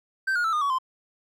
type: tone with pitch steps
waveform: triangle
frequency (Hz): 1555 / 1434.2 / 1322.8 / 1220 / 1125.3 / 1037.8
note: G6 / F6 / E6 / D#6 / C#6 / C6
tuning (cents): -14 / +46 / +6 / -34 / +26 / -14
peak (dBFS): -20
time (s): 0.27-0.786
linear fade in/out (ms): 10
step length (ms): 86
effects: none